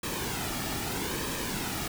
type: noise with flanger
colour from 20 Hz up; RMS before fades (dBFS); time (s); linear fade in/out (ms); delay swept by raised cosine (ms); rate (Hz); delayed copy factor
pink; -33; 0.03-1.88; 5; 1.4 to 1.98; 0.8; -0.55
effects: none